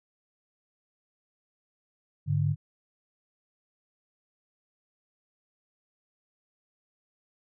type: tone pair together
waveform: sine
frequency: 103.82 / 146.83 Hz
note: G#2 / D3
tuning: 0 / 0 cents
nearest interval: tritone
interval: 600 cents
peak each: -27 / -25 dBFS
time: 2.26-2.56 s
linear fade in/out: 50 ms
effects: none